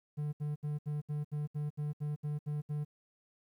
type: tone bursts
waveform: triangle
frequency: 148.5 Hz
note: D3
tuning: 20 cents sharp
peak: -31 dBFS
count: 12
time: 0.17-2.849 s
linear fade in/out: 20 ms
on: 160 ms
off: 69 ms
effects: 12-bit